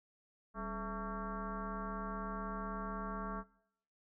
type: tone with frequency modulation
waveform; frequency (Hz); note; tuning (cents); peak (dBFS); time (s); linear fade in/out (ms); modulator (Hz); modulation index
sine; 661; E5; +5; -38; 0.54-3.44; 50; 233; 3.2
effects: noise-tail reverb RT60 0.7 s tail -20 dB re dry